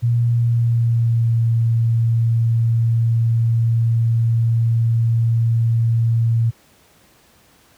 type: tone with pitch glide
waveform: sine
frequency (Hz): 118.4 to 115.16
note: A#2 to A#2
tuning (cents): +27 to -21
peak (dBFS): -13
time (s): 0.02-6.51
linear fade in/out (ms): 20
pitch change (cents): -48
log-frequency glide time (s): 0.25-1.4
effects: pink hiss -53 dBFS RMS until 7.77 s + high-pass 60 Hz 12 dB/octave